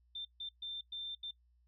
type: tone bursts at uneven times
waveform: sine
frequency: 3576 Hz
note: A7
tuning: 27 cents sharp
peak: -40 dBFS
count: 5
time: 0.15-0.25 / 0.4-0.49 / 0.62-0.81 / 0.92-1.15 / 1.23-1.31 s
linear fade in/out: 5 ms
effects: noise-tail reverb RT60 0.1 s tail -20 dB re dry + added 60 Hz sine -67 dBFS peak until 1.67 s